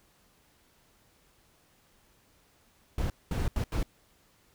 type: noise bursts at uneven times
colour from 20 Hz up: brown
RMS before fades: -29 dBFS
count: 4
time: 2.98-3.1 / 3.31-3.48 / 3.56-3.64 / 3.72-3.83 s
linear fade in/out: 2 ms
effects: pink hiss -65 dBFS RMS until 4.54 s